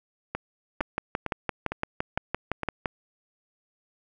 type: two click trains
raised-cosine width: 0.5 ms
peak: -11 / -14 dBFS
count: 13 / 6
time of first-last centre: 0.81-2.858 / 0.35-2.633 s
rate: 5.86 / 2.19 Hz
effects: none